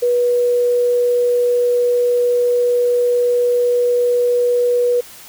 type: tone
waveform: sine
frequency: 486.7 Hz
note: B4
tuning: 25 cents flat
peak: -12 dBFS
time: 0.02-5.01 s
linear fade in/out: 10 ms
effects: white hiss -39 dBFS RMS until 5.28 s